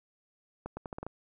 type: accelerating click train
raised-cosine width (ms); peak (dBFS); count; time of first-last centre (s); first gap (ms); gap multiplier
1; -24; 7; 0.66-1.066; 110; 0.8
effects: none